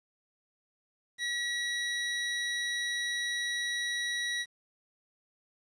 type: tone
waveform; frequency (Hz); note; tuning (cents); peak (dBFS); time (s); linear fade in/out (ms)
25% pulse; 1922; B6; -48; -27; 1.18-4.46; 50
effects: resampled to 22050 Hz + 10-bit